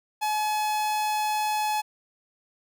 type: tone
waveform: 45% pulse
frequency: 851 Hz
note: G#5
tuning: 42 cents sharp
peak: -24 dBFS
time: 0.21-1.82 s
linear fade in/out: 20 ms
effects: none